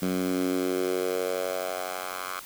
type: tone with high-pass filter sweep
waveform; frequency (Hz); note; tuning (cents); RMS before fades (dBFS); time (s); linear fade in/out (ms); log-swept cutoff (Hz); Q
10% pulse; 92; F#2; -9; -29; 0.02-2.4; 5; 200 to 1100; 3.1
effects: white hiss -44 dBFS RMS until 2.45 s